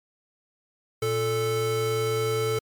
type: tone pair together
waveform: square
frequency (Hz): 116.54 / 440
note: A#2 / A4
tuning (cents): 0 / 0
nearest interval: octave + major seventh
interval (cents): 2300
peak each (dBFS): -30 / -25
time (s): 1.02-2.59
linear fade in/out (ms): 5
effects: MP3 96 kbps